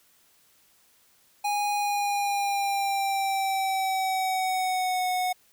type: tone with pitch glide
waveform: square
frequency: 823 to 733.2 Hz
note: G#5 to F#5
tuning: -16 to -16 cents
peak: -25 dBFS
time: 1.44-5.33 s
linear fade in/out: 10 ms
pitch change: -200 cents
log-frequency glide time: 1.76-5.09 s
effects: white hiss -62 dBFS RMS until 5.52 s